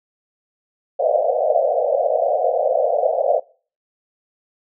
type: band-pass noise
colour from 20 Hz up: white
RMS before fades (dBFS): -18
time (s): 0.99-3.4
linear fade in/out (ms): 10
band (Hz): 490 to 720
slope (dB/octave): 96
effects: noise-tail reverb RT60 0.4 s tail -22 dB re dry